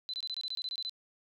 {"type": "tone bursts", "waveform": "sine", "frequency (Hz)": 4028, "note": "B7", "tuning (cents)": 33, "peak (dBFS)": -34, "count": 12, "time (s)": [0.09, 0.895], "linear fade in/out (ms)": 0, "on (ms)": 46, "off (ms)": 23, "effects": []}